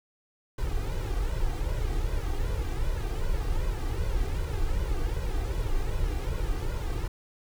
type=noise with flanger; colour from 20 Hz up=brown; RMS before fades=-28 dBFS; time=0.58-7.08 s; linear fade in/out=5 ms; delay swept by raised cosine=2 to 2.57 ms; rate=2.6 Hz; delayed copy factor=+0.75; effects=none